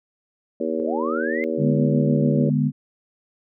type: harmonic tone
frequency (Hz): 80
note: D#2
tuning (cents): +49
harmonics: 3 / 4 / 5 / 6 / 7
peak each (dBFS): -28 / -28 / -28 / -28 / -28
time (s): 0.6-2.5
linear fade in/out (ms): 5
type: linear sweep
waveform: sine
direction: up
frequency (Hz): 418.3 to 2112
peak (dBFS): -27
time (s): 0.8-1.44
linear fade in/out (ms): 0
type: chord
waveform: sine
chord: G# diminished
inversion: second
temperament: equal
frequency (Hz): 146.83 / 207.7 / 246.9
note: D3 / G#3 / B3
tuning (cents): 0 / 0 / 0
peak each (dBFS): -20 / -23 / -22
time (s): 1.57-2.72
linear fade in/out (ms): 50
effects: none